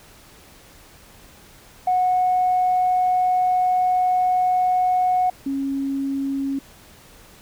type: tone pair in turn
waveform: sine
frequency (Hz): 733 / 274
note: F#5 / C#4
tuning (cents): -16 / -20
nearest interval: octave + perfect fourth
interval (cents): 1704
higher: first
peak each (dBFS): -15 / -21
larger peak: first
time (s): 1.87-5.3 / 5.46-6.59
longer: first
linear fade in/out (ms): 5
effects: tanh soft clip ceiling -11 dBFS + pink hiss -48 dBFS RMS until 7.41 s